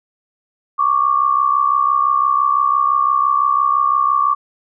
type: tone pair together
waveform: sine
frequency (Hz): 1108.8 / 1174.7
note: C#6 / D6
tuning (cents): 0 / 0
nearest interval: minor second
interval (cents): 100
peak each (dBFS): -15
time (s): 0.78-4.35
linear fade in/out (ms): 20
effects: none